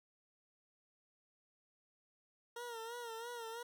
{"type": "tone with vibrato", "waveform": "20% pulse", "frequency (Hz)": 466.2, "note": "A#4", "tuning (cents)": 0, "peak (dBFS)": -39, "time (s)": [2.56, 3.63], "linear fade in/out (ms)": 5, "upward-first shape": "sine", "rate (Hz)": 3, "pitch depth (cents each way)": 69, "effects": []}